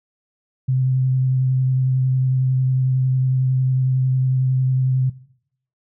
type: tone with vibrato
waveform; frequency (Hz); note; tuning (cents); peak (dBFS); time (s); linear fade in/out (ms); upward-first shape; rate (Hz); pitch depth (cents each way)
sine; 129.9; C3; -12; -15; 0.68-5.1; 10; triangle; 11; 18
effects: noise-tail reverb RT60 0.7 s tail -19 dB re dry